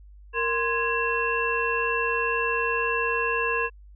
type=tone cluster; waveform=sine; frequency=464.4 / 1042 / 1661 / 2701 Hz; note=A#4 / C6 / G#6 / E7; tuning=-7 / -7 / 0 / +42 cents; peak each=-28 dBFS; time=0.33-3.7 s; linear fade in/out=50 ms; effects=added 50 Hz sine -45 dBFS peak until 3.95 s